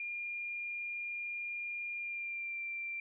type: tone with pitch glide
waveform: sine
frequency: 2409 to 2361 Hz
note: D7 to D7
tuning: +43 to +9 cents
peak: -37 dBFS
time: 0-3 s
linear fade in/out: 2 ms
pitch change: -34 cents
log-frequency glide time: 1.94-2.6 s
effects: none